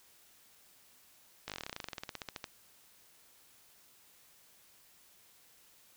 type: slowing click train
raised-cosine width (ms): 0.2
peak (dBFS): -22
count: 24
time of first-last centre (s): 1.48-2.442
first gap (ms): 18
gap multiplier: 1.07
effects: white hiss -63 dBFS RMS until 5.96 s